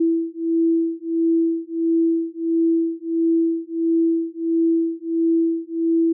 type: beating tone pair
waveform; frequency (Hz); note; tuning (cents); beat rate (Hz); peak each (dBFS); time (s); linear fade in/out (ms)
sine; 329.6 / 331.1; E4 / E4; 0 / +8; 1.5; -20; 0-6.13; 10
effects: none